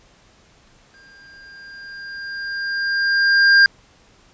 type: tone with exponential growth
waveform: square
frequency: 1600 Hz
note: G6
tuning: 35 cents sharp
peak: -8 dBFS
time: 0.94-3.66 s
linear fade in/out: 1 ms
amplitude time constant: 590 ms
effects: pink hiss -53 dBFS RMS until 4.33 s + resampled to 16000 Hz